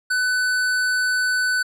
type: tone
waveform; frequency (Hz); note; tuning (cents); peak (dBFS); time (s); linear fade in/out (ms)
square; 1500; F#6; +23; -19; 0.1-1.63; 10
effects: low-pass 11000 Hz 12 dB/octave